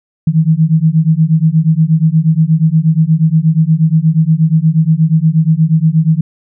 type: beating tone pair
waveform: sine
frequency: 155.56 / 163.96 Hz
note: D#3 / E3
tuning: 0 / -9 cents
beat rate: 8.4 Hz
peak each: -10 dBFS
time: 0.27-6.21 s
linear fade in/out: 5 ms
effects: none